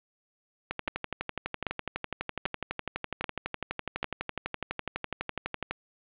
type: two click trains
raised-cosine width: 0.3 ms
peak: -12 / -15 dBFS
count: 5 / 61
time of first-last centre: 0.88-4.03 / 0.71-5.71 s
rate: 1.27 / 12 Hz
effects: resampled to 8000 Hz + 7-bit